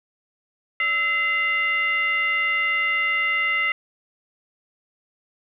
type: tone with frequency modulation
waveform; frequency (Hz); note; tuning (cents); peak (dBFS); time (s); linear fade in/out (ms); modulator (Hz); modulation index
sine; 2052; C7; -34; -19; 0.8-3.72; 2; 737; 0.7
effects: 10-bit